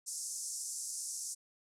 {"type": "band-pass noise", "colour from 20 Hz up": "white", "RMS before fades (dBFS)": -41, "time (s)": [0.06, 1.35], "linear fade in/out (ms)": 20, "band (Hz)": [5400, 10000], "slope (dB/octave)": 48, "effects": []}